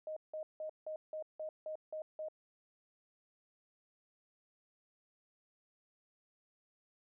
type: tone bursts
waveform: sine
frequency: 622.3 Hz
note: D#5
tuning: in tune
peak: -39 dBFS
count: 9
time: 0.07-2.285 s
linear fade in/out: 2 ms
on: 95 ms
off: 170 ms
effects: none